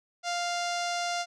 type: tone with low-pass filter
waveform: sawtooth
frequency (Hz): 698.5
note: F5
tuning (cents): 0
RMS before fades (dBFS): -31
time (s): 0.23-1.26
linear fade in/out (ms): 50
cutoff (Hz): 5900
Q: 2.3
effects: none